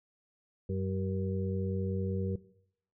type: harmonic tone with a mistuned harmonic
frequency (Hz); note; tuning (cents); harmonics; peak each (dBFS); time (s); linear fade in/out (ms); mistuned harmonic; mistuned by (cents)
95; F#2; +46; 1 / 2 / 4 / 5; -33 / -36 / -39 / -40; 0.69-2.36; 5; 4; +21
effects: noise-tail reverb RT60 0.7 s tail -18 dB re dry